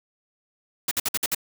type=noise bursts; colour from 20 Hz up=white; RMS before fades=-24 dBFS; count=6; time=0.88-1.348 s; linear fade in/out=5 ms; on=33 ms; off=54 ms; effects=none